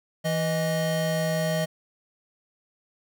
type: tone pair together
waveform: square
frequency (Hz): 164.4 / 625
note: E3 / D#5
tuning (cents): -4 / +8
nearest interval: octave + major seventh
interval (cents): 2312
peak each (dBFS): -27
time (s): 0.24-1.66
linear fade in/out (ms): 20
effects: none